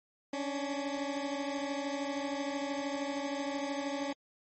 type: beating tone pair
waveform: 20% pulse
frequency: 277.9 / 290.9 Hz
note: C#4 / D4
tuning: +4 / -16 cents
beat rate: 13 Hz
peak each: -30 / -34 dBFS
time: 0.33-4.13 s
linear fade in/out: 5 ms
effects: low-pass 8000 Hz 12 dB/octave + MP3 32 kbps